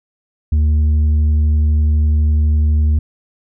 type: tone with tanh clipping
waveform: sine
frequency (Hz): 76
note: D#2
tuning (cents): -40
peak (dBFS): -11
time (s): 0.52-2.99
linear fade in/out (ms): 5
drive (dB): 4
effects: none